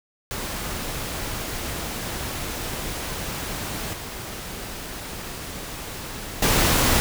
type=noise with level steps; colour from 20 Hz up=pink; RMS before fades=-30 / -34 / -19 dBFS; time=0.31-7 s; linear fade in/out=0 ms; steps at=3.93 / 6.42 s; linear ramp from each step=5 ms; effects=none